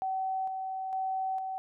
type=tone with tremolo; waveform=sine; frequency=761 Hz; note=F#5; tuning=48 cents sharp; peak=-29 dBFS; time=0.02-1.58 s; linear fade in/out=0 ms; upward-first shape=square; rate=1.1 Hz; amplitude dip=35%; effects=none